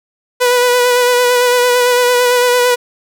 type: tone with vibrato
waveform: sawtooth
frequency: 492.4 Hz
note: B4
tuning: 5 cents flat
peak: -5 dBFS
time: 0.4-2.76 s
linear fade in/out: 20 ms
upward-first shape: sine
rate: 8.9 Hz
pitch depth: 24 cents each way
effects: none